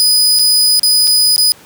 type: tone with dropouts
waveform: sawtooth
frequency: 4978 Hz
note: D#8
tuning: in tune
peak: -5 dBFS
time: 0-1.52 s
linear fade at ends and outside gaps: 0 ms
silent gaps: 0.389-0.394 / 0.795-0.832 / 1.072-1.076 / 1.362-1.38 s
effects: pink hiss -41 dBFS RMS until 1.65 s + high-pass 100 Hz 12 dB/octave